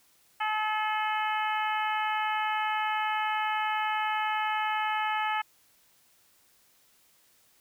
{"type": "harmonic tone", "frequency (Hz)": 430, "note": "A4", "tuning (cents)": -40, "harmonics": [2, 3, 4, 5, 6, 7], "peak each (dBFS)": [-29, -33, -35, -37, -39, -40], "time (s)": [0.4, 5.42], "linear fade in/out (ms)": 10, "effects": ["white hiss -64 dBFS RMS until 7.6 s"]}